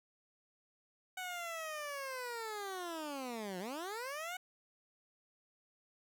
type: linear two-way sweep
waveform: 15% pulse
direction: down then up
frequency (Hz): 748 to 174.61 to 748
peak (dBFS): -34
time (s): 1.17-4.37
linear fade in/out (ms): 5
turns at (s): 3.59
effects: none